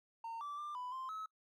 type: tone with pitch steps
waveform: triangle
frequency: 914 / 1163 / 1189 / 995 / 1045 / 1289 Hz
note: A#5 / D6 / D6 / B5 / C6 / E6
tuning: -34 / -17 / +21 / +13 / -2 / -39 cents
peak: -39 dBFS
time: 0.24-1.26 s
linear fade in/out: 5 ms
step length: 170 ms
effects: noise-tail reverb RT60 0.1 s tail -24 dB re dry + tanh soft clip ceiling -35 dBFS